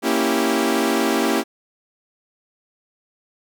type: chord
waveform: sawtooth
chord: A# diminished seventh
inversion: none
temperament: equal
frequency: 233.1 / 277.2 / 329.6 / 392 Hz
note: A#3 / C#4 / E4 / G4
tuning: 0 / 0 / 0 / 0 cents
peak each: -19 dBFS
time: 0.02-1.44 s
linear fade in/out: 50 ms
effects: none